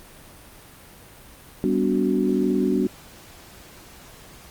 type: chord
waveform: sine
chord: G major seventh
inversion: none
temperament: equal with one note detuned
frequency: 196 / 246.9 / 289.1 / 370 Hz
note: G3 / B3 / D4 / F#4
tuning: 0 / 0 / -27 / 0 cents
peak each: -24 dBFS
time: 1.64-2.87 s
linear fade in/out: 0 ms
effects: pink hiss -46 dBFS RMS until 4.5 s + Opus 32 kbps